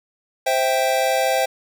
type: chord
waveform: square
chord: C major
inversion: none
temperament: equal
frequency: 523.3 / 659.3 / 784 Hz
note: C5 / E5 / G5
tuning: 0 / 0 / 0 cents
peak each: -22 / -23 / -22 dBFS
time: 0.46-1.46 s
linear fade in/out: 10 ms
effects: none